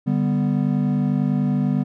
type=chord; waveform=triangle; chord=G major; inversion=second; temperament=equal; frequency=146.83 / 196 / 246.9 Hz; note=D3 / G3 / B3; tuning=0 / 0 / 0 cents; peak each=-20 dBFS; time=0.06-1.84 s; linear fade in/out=20 ms; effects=none